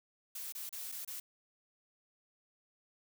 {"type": "noise with dropouts", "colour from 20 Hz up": "blue", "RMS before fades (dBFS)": -43, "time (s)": [0.35, 1.2], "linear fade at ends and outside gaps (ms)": 5, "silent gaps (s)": [[0.524, 0.55], [0.693, 0.726], [0.918, 0.922], [1.049, 1.076]], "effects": []}